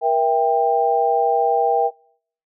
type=chord; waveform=sine; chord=E diminished; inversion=second; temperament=just; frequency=474.7 / 659.3 / 791.1 Hz; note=Bb4 / E5 / G5; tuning=+31 / 0 / +16 cents; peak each=-20 / -21 / -17 dBFS; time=0.01-1.91 s; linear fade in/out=50 ms; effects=noise-tail reverb RT60 0.6 s tail -26 dB re dry

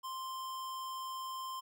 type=tone; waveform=square; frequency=1046.5 Hz; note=C6; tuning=in tune; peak=-40 dBFS; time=0.03-1.61 s; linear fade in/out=20 ms; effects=none

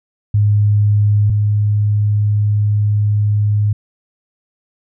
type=tone pair in turn; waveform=sine; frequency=103.9 / 104.33 Hz; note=G#2 / G#2; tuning=+1 / +8 cents; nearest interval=unison; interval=7 cents; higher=second; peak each=-9 / -11 dBFS; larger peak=first; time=0.34-1.3 / 1.3-3.73 s; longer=second; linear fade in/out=5 ms; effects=none

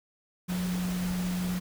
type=tone in noise; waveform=sine; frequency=180.6 Hz; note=F#3; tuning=42 cents flat; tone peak=-28 dBFS; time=0.48-1.6 s; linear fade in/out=20 ms; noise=pink; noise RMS=-39 dBFS; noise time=0.48-1.6 s; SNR=+8 dB; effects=none

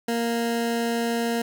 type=tone; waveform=20% pulse; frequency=233.1 Hz; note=A#3; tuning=in tune; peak=-18 dBFS; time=0.08-1.42 s; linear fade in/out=5 ms; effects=none

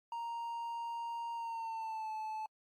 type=tone with pitch glide; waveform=triangle; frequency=932.3 to 869.9 Hz; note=A#5 to A5; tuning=0 to -20 cents; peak=-36 dBFS; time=0.12-2.46 s; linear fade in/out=2 ms; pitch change=-120 cents; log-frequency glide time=1.34-2.11 s; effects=AAC 64 kbps

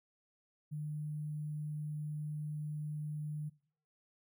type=tone with sample-and-hold; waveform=sine; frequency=150.8 Hz; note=D3; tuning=46 cents sharp; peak=-37 dBFS; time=0.71-3.5 s; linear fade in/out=20 ms; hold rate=11025 Hz; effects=noise-tail reverb RT60 0.5 s tail -20 dB re dry

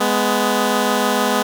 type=tone pair together; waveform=10% pulse; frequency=208.6 / 249 Hz; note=G#3 / B3; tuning=+8 / +14 cents; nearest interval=minor third; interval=306 cents; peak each=-10 dBFS; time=0-1.43 s; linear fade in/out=10 ms; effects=none

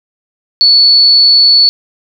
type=tone; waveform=sine; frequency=4435 Hz; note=C#8; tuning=in tune; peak=-3 dBFS; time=0.61-1.69 s; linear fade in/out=0 ms; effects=none

